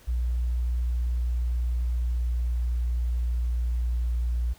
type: tone with pitch glide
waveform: sine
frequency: 60.2 to 59.54 Hz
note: B1 to A#1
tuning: -44 to +37 cents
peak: -22 dBFS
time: 0.07-4.54 s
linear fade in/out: 20 ms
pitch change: -19 cents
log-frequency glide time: 1.01-4.21 s
effects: tanh soft clip ceiling -20 dBFS + pink hiss -55 dBFS RMS until 4.58 s